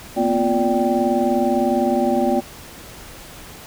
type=tone cluster; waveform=sine; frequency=233 / 252.8 / 351.6 / 582 / 782 Hz; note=A#3 / B3 / F4 / D5 / G5; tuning=-1 / +41 / +12 / -16 / -4 cents; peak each=-22 dBFS; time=0.16-2.41 s; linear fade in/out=20 ms; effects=pink hiss -39 dBFS RMS until 3.66 s